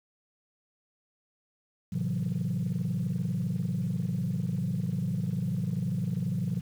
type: chord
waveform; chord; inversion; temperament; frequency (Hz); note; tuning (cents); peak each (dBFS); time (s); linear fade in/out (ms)
sine; F# half-diminished seventh; first; equal with one note detuned; 110 / 132.56 / 164.81 / 185; A2 / C3 / E3 / F#3; 0 / +23 / 0 / 0; -34 / -32 / -31 / -31; 1.92-6.61; 10
effects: tanh soft clip ceiling -22 dBFS + 9-bit